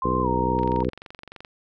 sine tone with pitch glide, 1046.5 to 932.3 Hz, C6 to A#5, 0 to 0 cents, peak -24 dBFS, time 0.02-0.83 s, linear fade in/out 2 ms, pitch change -200 cents, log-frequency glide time 0.22-0.28 s
harmonic tone, 62.7 Hz, B1, 27 cents sharp, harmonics 1 / 2 / 3 / 4 / 5 / 6 / 7 / 8, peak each -30 / -30 / -30 / -30 / -30 / -30 / -30 / -30 dBFS, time 0.04-0.9 s, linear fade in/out 10 ms
click train, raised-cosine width 0.3 ms, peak -24 dBFS, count 21, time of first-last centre 0.59-1.448 s, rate 23.3 Hz
effects none

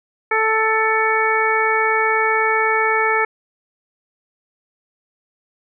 harmonic tone with a mistuned harmonic, 440 Hz, A4, in tune, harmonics 1 / 2 / 3 / 4 / 5, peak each -21 / -21 / -21 / -21 / -21 dBFS, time 0.31-3.25 s, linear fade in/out 5 ms, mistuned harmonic 5, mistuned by +25 cents, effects none

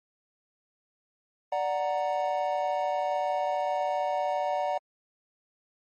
triangle chord, D augmented, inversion none, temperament equal, 587.3 / 740 / 932.3 Hz, D5 / F#5 / A#5, 0 / 0 / 0 cents, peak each -28 / -27 / -31 dBFS, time 1.52-4.78 s, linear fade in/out 5 ms, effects MP3 32 kbps

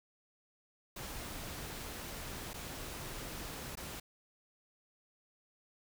pink noise with dropouts, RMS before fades -44 dBFS, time 0.96-4 s, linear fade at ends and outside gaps 5 ms, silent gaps 2.534-2.54 / 3.754-3.771 s, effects none

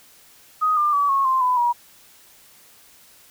sine tone with pitch steps, 1251 / 1196.6 / 1144.5 / 1094.7 / 1047.1 / 1001.6 / 958 Hz, D#6 / D6 / D6 / C#6 / C6 / B5 / A#5, +9 / +32 / -45 / -22 / +1 / +24 / +47 cents, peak -16 dBFS, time 0.61-1.73 s, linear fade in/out 20 ms, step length 160 ms, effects white hiss -51 dBFS RMS until 3.3 s

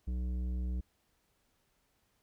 sine tone with tanh clipping, 61.74 Hz, B1, in tune, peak -34 dBFS, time 0.07-0.81 s, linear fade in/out 10 ms, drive 11 dB, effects pink hiss -75 dBFS RMS until 2.22 s

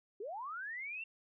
sine linear sweep, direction up, 370 to 2747 Hz, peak -40 dBFS, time 0.2-1.04 s, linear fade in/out 5 ms, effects none

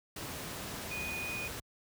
sine tone in noise, 2474 Hz, D#7, 10 cents flat, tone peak -37 dBFS, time 0.91-1.48 s, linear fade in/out 5 ms, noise pink, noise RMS -41 dBFS, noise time 0.16-1.6 s, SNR +1 dB, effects high-pass 60 Hz 12 dB/octave

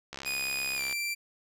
click train, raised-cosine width 0.2 ms, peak -21 dBFS, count 55, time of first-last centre 0.13-0.926 s, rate 67.8 Hz
sawtooth tone with pitch glide, 2479 to 2352 Hz, D#7 to D7, -7 to +2 cents, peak -27 dBFS, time 0.25-1.15 s, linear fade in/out 20 ms, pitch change -91 cents, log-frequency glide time 0.76-0.81 s
effects none

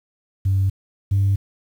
sine tone pair in turn, 96.4 / 98.54 Hz, G2 / G2, -28 / +10 cents, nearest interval unison, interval 38 cents, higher second, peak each -14 / -13 dBFS, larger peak second, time 0.45-0.7 / 1.11-1.36 s, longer neither, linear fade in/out 10 ms, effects tanh soft clip ceiling -12 dBFS + 8-bit

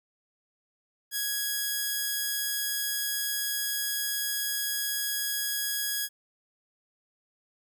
5% pulse tone, 1661.2 Hz, G#6, in tune, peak -17 dBFS, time 1.11-6.09 s, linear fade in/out 50 ms, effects none

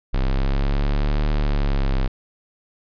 square exponential two-way sweep, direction up then down, 32.43 to 37.6 to 32.43 Hz, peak -18 dBFS, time 0.13-2.08 s, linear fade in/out 10 ms, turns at 1.3 s, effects resampled to 11025 Hz

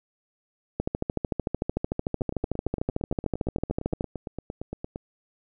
two click trains, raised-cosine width 2 ms, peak -12 / -19 dBFS, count 44 / 25, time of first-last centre 0.8-4.009 / 2.21-4.959 s, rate 13.4 / 8.73 Hz, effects none

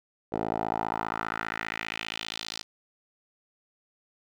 10% pulse tone with band-pass filter sweep, 55 Hz, A1, in tune, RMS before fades -33 dBFS, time 0.32-2.63 s, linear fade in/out 10 ms, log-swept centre 530 to 4800 Hz, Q 2.4, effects none

